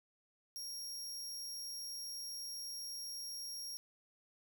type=tone; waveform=sawtooth; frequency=5588 Hz; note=F8; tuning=in tune; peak=-40 dBFS; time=0.56-3.77 s; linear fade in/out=0 ms; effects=13-bit